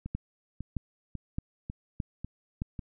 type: two click trains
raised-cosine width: 5 ms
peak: -19 / -24 dBFS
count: 5 / 6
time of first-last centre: 0.15-2.619 / 0.06-2.792 s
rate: 1.62 / 1.83 Hz
effects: none